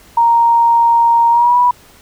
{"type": "tone with pitch glide", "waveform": "sine", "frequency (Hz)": [932.3, 978.7], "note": ["A#5", "B5"], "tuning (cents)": [0, -16], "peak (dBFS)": -7, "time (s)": [0.17, 1.71], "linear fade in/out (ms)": 5, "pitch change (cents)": 84, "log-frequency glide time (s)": [1.3, 1.57], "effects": ["pink hiss -44 dBFS RMS until 2.01 s"]}